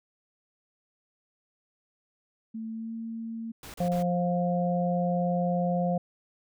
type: tone with pitch glide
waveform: sine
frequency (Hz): 223 to 226.9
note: A3 to A#3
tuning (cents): +23 to -47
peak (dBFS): -33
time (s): 2.54-3.52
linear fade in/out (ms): 10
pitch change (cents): +30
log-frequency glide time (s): 2.71-2.93
type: noise bursts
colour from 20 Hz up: pink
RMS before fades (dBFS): -44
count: 3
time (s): 3.63-4.026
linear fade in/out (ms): 2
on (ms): 110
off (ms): 33
type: harmonic tone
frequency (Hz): 176.4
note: F3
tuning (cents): +18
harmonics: 1 / 3 / 4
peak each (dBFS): -26 / -30 / -31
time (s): 3.8-5.98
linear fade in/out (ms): 5
effects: none